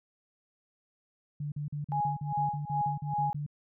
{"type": "tone bursts", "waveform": "sine", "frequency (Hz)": 146.83, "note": "D3", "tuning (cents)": 0, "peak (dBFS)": -32, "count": 13, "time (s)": [1.4, 3.464], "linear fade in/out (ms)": 5, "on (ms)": 120, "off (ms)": 42}
{"type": "tone with tremolo", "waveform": "sine", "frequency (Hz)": 830.6, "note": "G#5", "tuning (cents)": 0, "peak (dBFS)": -26, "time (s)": [1.92, 3.33], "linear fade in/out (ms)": 0, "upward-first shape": "sine", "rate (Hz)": 2.5, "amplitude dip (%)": 95}
{"effects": []}